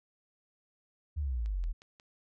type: exponential sweep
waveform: sine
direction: down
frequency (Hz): 79.2 to 37.77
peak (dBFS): -30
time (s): 1.16-1.73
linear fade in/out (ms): 20
type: click train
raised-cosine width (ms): 0.2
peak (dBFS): -37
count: 4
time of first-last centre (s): 1.46-1.999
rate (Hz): 5.57
effects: none